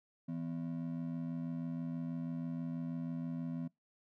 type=ring-modulated tone; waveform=triangle; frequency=207.9 Hz; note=G#3; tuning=2 cents sharp; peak=-32 dBFS; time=0.28-3.68 s; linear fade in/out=10 ms; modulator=43.1 Hz; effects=noise-tail reverb RT60 0.2 s tail -25 dB re dry